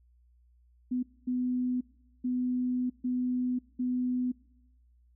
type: tone bursts at uneven times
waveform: sine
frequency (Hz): 250.3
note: B3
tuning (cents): +23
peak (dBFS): -27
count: 5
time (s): 0.91-1.03 / 1.27-1.81 / 2.24-2.9 / 3.04-3.59 / 3.79-4.32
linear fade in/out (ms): 10
effects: noise-tail reverb RT60 1.0 s tail -23 dB re dry + added 60 Hz sine -60 dBFS peak until 5.15 s